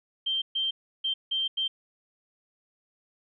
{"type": "tone bursts at uneven times", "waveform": "sine", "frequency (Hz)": 3145, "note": "G7", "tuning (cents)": 5, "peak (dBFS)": -25, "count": 5, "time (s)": [[0.26, 0.42], [0.55, 0.71], [1.04, 1.14], [1.31, 1.48], [1.57, 1.68]], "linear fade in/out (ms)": 10, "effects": []}